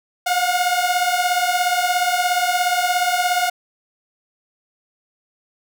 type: beating tone pair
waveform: sawtooth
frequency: 710 / 727 Hz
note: F5 / F#5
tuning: +28 / -31 cents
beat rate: 17 Hz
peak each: -16 dBFS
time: 0.26-3.5 s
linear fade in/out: 10 ms
effects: none